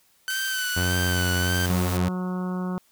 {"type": "tone with vibrato", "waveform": "sawtooth", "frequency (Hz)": 1520, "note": "F#6", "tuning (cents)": 46, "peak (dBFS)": -22, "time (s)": [0.28, 1.66], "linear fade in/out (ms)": 0, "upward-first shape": "sine", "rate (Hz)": 1.7, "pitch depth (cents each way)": 46}
{"type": "high-pass noise", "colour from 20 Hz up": "white", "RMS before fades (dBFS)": -36, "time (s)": [0.3, 1.97], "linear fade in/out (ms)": 0, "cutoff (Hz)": 1100, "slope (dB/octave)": 48}
{"type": "tone", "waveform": "sawtooth", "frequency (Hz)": 89.7, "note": "F2", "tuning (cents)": 47, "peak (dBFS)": -19, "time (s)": [0.76, 2.09], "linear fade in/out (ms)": 10}
{"type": "harmonic tone", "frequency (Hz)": 182.5, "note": "F#3", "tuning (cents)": -24, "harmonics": [1, 2, 3, 4, 5, 6, 7, 8], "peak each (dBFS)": [-26, -36, -41, -43, -42, -41, -43, -47], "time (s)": [1.7, 2.78], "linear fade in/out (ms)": 0}
{"effects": ["white hiss -62 dBFS RMS until 2.91 s"]}